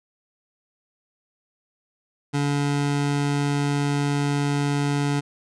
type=tone; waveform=25% pulse; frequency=143.3 Hz; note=D3; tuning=42 cents flat; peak=-17 dBFS; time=2.33-5.21 s; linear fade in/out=20 ms; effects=resampled to 22050 Hz